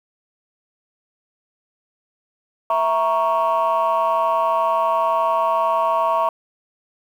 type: chord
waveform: sine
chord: A# diminished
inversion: second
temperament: equal with one note detuned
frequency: 659.3 / 937.2 / 1108.7 Hz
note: E5 / A#5 / C#6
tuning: 0 / +9 / 0 cents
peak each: -19 dBFS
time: 2.7-6.29 s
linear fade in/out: 2 ms
effects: tanh soft clip ceiling -11 dBFS + 8-bit